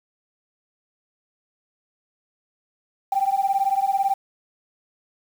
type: beating tone pair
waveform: sine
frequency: 776 / 794 Hz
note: G5 / G5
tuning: -18 / +22 cents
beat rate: 18 Hz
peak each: -21 dBFS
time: 3.12-4.14 s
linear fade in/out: 5 ms
effects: tanh soft clip ceiling -11 dBFS + 7-bit